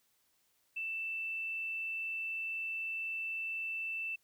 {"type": "tone with tanh clipping", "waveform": "triangle", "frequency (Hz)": 2658, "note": "E7", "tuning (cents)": 14, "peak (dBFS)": -35, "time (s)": [0.76, 4.16], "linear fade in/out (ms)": 10, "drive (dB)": 2, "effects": ["white hiss -74 dBFS RMS until 4.23 s"]}